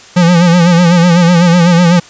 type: tone with vibrato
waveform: square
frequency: 173.4 Hz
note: F3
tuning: 12 cents flat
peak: -5 dBFS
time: 0.16-2 s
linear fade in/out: 10 ms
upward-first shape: sine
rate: 8 Hz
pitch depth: 72 cents each way
effects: white hiss -36 dBFS RMS until 2.09 s + resampled to 16000 Hz